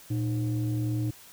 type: tone pair together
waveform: sine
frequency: 116.54 / 306.7 Hz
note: A#2 / D#4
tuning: 0 / -25 cents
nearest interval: octave + perfect fourth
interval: 1675 cents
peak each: -25 / -30 dBFS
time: 0.1-1.11 s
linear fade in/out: 10 ms
effects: tanh soft clip ceiling -22 dBFS + white hiss -51 dBFS RMS until 1.32 s